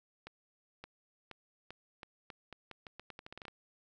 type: accelerating click train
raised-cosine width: 0.3 ms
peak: -30 dBFS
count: 18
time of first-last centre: 0.27-3.482 s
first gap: 570 ms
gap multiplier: 0.83
effects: none